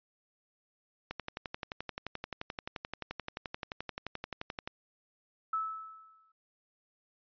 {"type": "click train", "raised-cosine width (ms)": 0.3, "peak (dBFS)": -21, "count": 42, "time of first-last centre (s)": [1.11, 4.675], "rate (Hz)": 11.5}
{"type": "tone with exponential decay", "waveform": "sine", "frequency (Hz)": 1305, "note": "E6", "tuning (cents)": -18, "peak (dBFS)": -28, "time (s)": [5.53, 6.32], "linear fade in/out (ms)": 5, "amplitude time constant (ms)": 170}
{"effects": ["resampled to 11025 Hz"]}